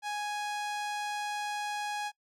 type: tone with low-pass filter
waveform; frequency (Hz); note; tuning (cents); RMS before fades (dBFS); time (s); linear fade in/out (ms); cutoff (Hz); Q
sawtooth; 831; G#5; +1; -35; 0.02-2.12; 50; 8600; 0.66
effects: noise-tail reverb RT60 0.1 s tail -23 dB re dry